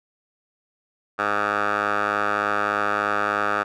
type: tone with band-pass filter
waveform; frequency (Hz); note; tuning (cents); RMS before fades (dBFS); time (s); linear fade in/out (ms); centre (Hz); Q
10% pulse; 103.3; G#2; -9; -23; 1.18-3.64; 20; 1200; 4.3
effects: none